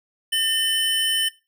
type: tone pair together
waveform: square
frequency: 1802 / 3031 Hz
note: A6 / F#7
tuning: +41 / +41 cents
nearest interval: major sixth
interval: 900 cents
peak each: -29 / -20 dBFS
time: 0.32-1.29 s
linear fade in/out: 10 ms
effects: noise-tail reverb RT60 0.3 s tail -19 dB re dry